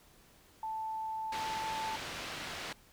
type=tone; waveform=sine; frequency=880 Hz; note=A5; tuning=in tune; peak=-35 dBFS; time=0.63-1.96 s; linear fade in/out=2 ms
type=low-pass noise; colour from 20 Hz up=white; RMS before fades=-42 dBFS; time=1.32-2.73 s; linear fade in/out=5 ms; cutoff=3400 Hz; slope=12 dB/octave
effects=pink hiss -62 dBFS RMS until 2.92 s